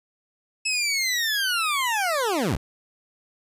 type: linear sweep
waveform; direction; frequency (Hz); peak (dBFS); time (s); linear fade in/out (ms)
20% pulse; down; 2616 to 43.65; -17; 0.65-2.57; 10
effects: resampled to 32000 Hz